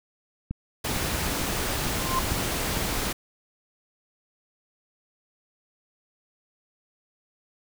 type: click train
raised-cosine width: 5 ms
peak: -17 dBFS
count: 6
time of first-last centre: 0.51-2.772 s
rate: 2.21 Hz
type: noise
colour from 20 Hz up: pink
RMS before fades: -28 dBFS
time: 0.84-3.13 s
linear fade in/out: 10 ms
type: tone with exponential growth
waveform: sine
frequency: 1046.5 Hz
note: C6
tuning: in tune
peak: -20 dBFS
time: 1.9-2.19 s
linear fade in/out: 2 ms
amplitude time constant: 63 ms
effects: none